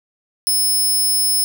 15% pulse tone, 5220 Hz, E8, 18 cents flat, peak -9 dBFS, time 0.47-1.44 s, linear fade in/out 0 ms, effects none

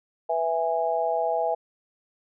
sine chord, E major, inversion second, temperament just, 494.4 / 659.3 / 824.1 Hz, B4 / E5 / G#5, +2 / 0 / -14 cents, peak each -29 / -25 / -27 dBFS, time 0.29-1.55 s, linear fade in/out 10 ms, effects none

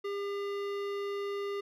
sine tone with hard clipping, 402.1 Hz, G4, 44 cents sharp, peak -35 dBFS, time 0.04-1.61 s, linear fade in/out 10 ms, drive 16 dB, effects none

